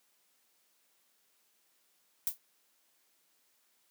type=noise with exponential decay; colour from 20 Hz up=violet; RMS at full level=-27 dBFS; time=2.27-2.38 s; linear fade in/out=1 ms; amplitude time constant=22 ms; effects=white hiss -72 dBFS RMS until 3.9 s + high-pass 200 Hz 12 dB/octave